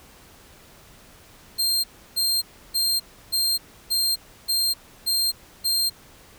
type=tone bursts; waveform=sawtooth; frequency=4186 Hz; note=C8; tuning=in tune; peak=-17 dBFS; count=8; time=1.58-5.9 s; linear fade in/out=20 ms; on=260 ms; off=320 ms; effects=pink hiss -50 dBFS RMS until 6.38 s